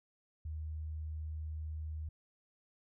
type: tone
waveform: sine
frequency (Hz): 77.78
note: D#2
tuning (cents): 0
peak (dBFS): -38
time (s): 0.45-2.09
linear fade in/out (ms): 5
effects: none